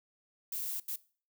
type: noise bursts at uneven times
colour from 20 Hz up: violet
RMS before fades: -37 dBFS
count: 2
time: 0.52-0.8 / 0.88-0.96 s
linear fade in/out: 5 ms
effects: noise-tail reverb RT60 0.4 s tail -20 dB re dry